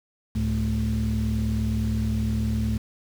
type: tone cluster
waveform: sine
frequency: 69 / 108.4 / 217.9 Hz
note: C#2 / A2 / A3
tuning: -7 / -25 / -17 cents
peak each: -25 dBFS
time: 0.35-2.78 s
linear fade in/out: 10 ms
effects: tanh soft clip ceiling -17 dBFS + 7-bit